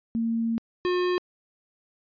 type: tone pair in turn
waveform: sine / square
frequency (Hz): 228.7 / 359.7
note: A#3 / F#4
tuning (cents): -33 / -49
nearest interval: minor sixth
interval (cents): 784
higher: second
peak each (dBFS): -23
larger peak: neither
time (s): 0.15-0.58 / 0.85-1.18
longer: first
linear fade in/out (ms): 0
effects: resampled to 11025 Hz